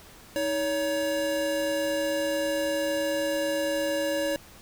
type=tone pair together; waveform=square; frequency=316 / 563 Hz; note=D#4 / C#5; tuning=+27 / +27 cents; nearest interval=minor seventh; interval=1000 cents; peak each=-32 / -27 dBFS; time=0.36-4.36 s; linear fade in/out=0 ms; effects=pink hiss -50 dBFS RMS until 4.61 s